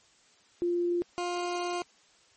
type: tone pair in turn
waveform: sine / 20% pulse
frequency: 348.5 / 352.8 Hz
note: F4 / F4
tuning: -4 / +18 cents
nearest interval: unison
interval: 22 cents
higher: second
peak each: -25 / -25 dBFS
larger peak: neither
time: 0.62-1.02 / 1.18-1.82 s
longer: second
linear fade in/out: 0 ms
effects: white hiss -62 dBFS RMS until 2.36 s + MP3 32 kbps